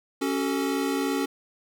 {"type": "chord", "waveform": "square", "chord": "F# minor", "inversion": "second", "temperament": "equal with one note detuned", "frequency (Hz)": [277.2, 377.1, 440], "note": ["C#4", "F#4", "A4"], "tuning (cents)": [0, 33, 0], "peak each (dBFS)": [-27, -31, -32], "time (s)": [0.21, 1.26], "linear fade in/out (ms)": 10, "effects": ["10-bit"]}